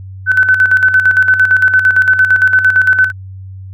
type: tone with tremolo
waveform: sine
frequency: 1516 Hz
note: F#6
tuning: 42 cents sharp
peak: -4 dBFS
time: 0.26-3.12 s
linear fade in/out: 50 ms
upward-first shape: square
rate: 8.8 Hz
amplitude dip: 60%
effects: added 95 Hz sine -26 dBFS peak until 3.73 s